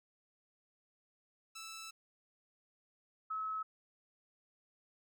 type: tone pair in turn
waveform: 10% pulse / sine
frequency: 1318.5 / 1290.6 Hz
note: E6 / E6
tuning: 0 / -37 cents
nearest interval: unison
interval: 37 cents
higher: first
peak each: -38 / -36 dBFS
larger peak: second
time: 1.55-1.91 / 3.3-3.63 s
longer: first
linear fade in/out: 10 ms
effects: none